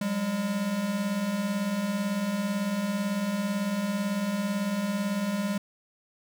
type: beating tone pair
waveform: square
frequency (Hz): 185 / 203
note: F#3 / G#3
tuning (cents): 0 / -39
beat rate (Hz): 18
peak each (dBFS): -35 / -28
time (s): 0.01-5.58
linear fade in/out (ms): 5
effects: none